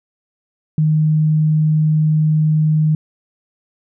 sine tone, 154.8 Hz, D#3, 9 cents flat, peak -11 dBFS, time 0.78-2.95 s, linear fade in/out 2 ms, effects none

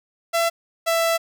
sawtooth tone pair in turn, 672 / 663.9 Hz, E5 / E5, +33 / +12 cents, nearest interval unison, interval 21 cents, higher first, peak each -14 dBFS, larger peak neither, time 0.33-0.5 / 0.86-1.18 s, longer second, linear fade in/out 20 ms, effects none

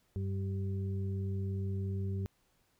harmonic tone, 97.1 Hz, G2, 16 cents flat, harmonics 1 / 2 / 4, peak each -33 / -41 / -45 dBFS, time 0.16-2.26 s, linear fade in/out 0 ms, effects pink hiss -73 dBFS RMS until 2.79 s

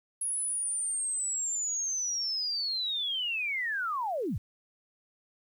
sine linear sweep, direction down, 10548 to 61.2 Hz, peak -29 dBFS, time 0.21-4.38 s, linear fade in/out 5 ms, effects 10-bit

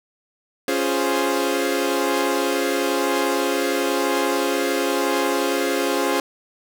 sawtooth chord, Db major seventh, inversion none, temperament equal, 277.2 / 349.2 / 415.3 / 523.3 Hz, Db4 / F4 / Ab4 / C5, 0 / 0 / 0 / 0 cents, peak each -21 dBFS, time 0.68-6.2 s, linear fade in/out 2 ms, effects none

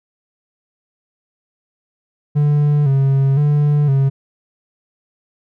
triangle tone with vibrato, 141.5 Hz, C#3, 36 cents sharp, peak -9 dBFS, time 2.35-4.1 s, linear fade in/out 20 ms, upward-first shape square, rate 0.98 Hz, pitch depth 66 cents each way, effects none

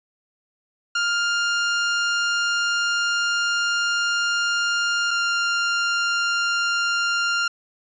sawtooth tone pair in turn, 1403 / 1395.4 Hz, F6 / F6, +8 / -2 cents, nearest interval unison, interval 10 cents, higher first, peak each -16 dBFS, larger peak neither, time 0.95-5.11 / 5.11-7.48 s, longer first, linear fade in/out 5 ms, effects resampled to 16000 Hz

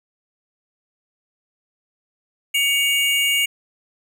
square tone pair together, 2250 / 2833 Hz, C#7 / F7, +25 / +24 cents, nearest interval major third, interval 399 cents, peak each -20 dBFS, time 2.54-3.46 s, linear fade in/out 10 ms, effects none

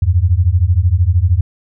sine beating tone pair, 82.41 / 95.41 Hz, E2 / G2, 0 / -46 cents, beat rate 13 Hz, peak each -12 dBFS, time 0.02-1.41 s, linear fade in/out 5 ms, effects none

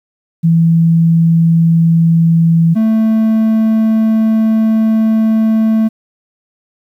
sine / triangle tone pair in turn, 165.5 / 220.9 Hz, E3 / A3, +7 / +7 cents, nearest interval perfect fourth, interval 500 cents, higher second, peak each -6 dBFS, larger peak neither, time 0.43-2.75 / 2.75-5.89 s, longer second, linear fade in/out 20 ms, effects 8-bit

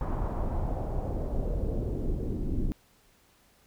brown noise with low-pass filter sweep, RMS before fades -30 dBFS, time 0.01-2.72 s, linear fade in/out 0 ms, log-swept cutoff 1100 to 300 Hz, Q 2.1, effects pink hiss -63 dBFS RMS until 3.66 s

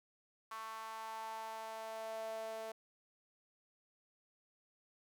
sawtooth tone with high-pass filter sweep, 221.9 Hz, A3, 15 cents sharp, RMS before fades -45 dBFS, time 0.51-2.72 s, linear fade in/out 5 ms, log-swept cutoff 1100 to 580 Hz, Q 5.4, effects none

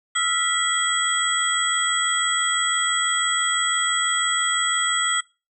sine tone cluster, 1303 / 1389 / 1964 / 3303 / 7950 Hz, E6 / F6 / B6 / G#7 / B8, -20 / -10 / -10 / -10 / +10 cents, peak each -27 / -28 / -25 / -24 / -25 dBFS, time 0.15-5.21 s, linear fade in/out 10 ms, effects noise-tail reverb RT60 0.3 s tail -24 dB re dry

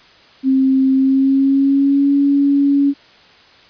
sine tone with pitch glide, 265.4 to 281.2 Hz, C4 to C#4, +25 to +25 cents, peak -10 dBFS, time 0.43-2.94 s, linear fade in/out 50 ms, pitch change +100 cents, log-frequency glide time 0.94-2.12 s, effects white hiss -46 dBFS RMS until 3.69 s + resampled to 11025 Hz

